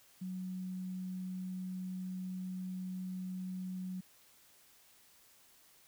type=tone; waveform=sine; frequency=185 Hz; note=F#3; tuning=in tune; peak=-38 dBFS; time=0.21-4.01 s; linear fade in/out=10 ms; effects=white hiss -64 dBFS RMS until 5.87 s